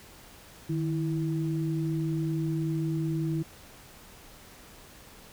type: tone pair together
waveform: sine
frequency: 154.7 / 327.5 Hz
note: D#3 / E4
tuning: -10 / -11 cents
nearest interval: octave + minor second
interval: 1299 cents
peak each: -28 / -31 dBFS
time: 0.69-3.43 s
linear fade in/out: 10 ms
effects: pink hiss -51 dBFS RMS until 5.32 s